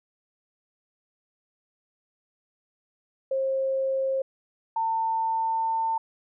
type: tone pair in turn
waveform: sine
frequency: 534 / 899.9 Hz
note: C5 / A5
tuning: +35 / +39 cents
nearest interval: major sixth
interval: 904 cents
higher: second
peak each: -23 dBFS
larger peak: neither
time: 3.31-4.22 / 4.76-5.98 s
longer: second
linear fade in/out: 5 ms
effects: none